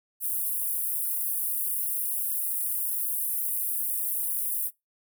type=high-pass noise; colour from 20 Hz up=pink; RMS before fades=-29 dBFS; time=0.2-4.71 s; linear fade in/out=50 ms; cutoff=10000 Hz; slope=48 dB/octave; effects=noise-tail reverb RT60 0.2 s tail -23 dB re dry